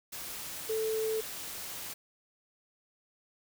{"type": "tone in noise", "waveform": "sine", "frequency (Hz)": 440, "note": "A4", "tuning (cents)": 0, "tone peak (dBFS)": -29, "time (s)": [0.69, 1.21], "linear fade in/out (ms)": 10, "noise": "white", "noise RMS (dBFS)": -41, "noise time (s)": [0.12, 1.94], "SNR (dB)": 9, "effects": []}